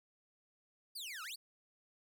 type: exponential two-way sweep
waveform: sawtooth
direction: down then up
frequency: 4978 to 1230 to 4978 Hz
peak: -40 dBFS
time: 0.95-1.36 s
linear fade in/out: 10 ms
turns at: 1.23 s
effects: none